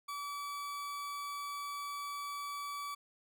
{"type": "tone", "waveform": "40% pulse", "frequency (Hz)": 1148, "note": "D6", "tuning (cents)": -40, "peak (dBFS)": -38, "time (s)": [0.08, 2.95], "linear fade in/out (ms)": 10, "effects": []}